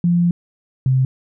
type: tone pair in turn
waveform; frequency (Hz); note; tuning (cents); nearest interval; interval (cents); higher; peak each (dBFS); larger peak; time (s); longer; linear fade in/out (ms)
sine; 173.5 / 130.74; F3 / C3; -11 / -1; perfect fourth; 490; first; -12; neither; 0.04-0.31 / 0.86-1.05; first; 2
effects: none